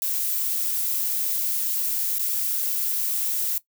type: noise with dropouts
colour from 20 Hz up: violet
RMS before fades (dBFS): -25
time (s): 0.02-3.58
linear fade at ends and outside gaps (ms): 1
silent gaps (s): 2.185-2.193
effects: noise-tail reverb RT60 0.1 s tail -18 dB re dry